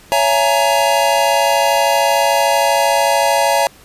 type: chord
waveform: square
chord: A# half-diminished seventh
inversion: first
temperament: just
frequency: 559.4 / 671.3 / 839.1 / 932.3 Hz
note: C#5 / E5 / G#5 / A#5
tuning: +16 / +31 / +18 / 0 cents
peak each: -18 dBFS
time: 0.12-3.67 s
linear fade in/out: 0 ms
effects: pink hiss -44 dBFS RMS until 3.84 s + resampled to 32000 Hz